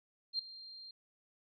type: tone with ADSR envelope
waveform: sine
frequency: 4186 Hz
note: C8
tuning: in tune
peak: -30 dBFS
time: 0.33-0.91 s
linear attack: 60 ms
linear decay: 5 ms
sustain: -18 dB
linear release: 4 ms
effects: none